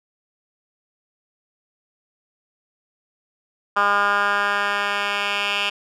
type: tone with band-pass filter sweep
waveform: 10% pulse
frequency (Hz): 202.9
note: G#3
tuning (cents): -40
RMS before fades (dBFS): -21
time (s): 3.76-5.7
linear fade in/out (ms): 10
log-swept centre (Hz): 1300 to 2600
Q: 3.3
effects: none